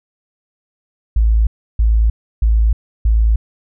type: tone bursts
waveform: sine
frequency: 55 Hz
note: A1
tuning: in tune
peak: -9 dBFS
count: 4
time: 1.16-3.36 s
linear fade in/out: 5 ms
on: 310 ms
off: 320 ms
effects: none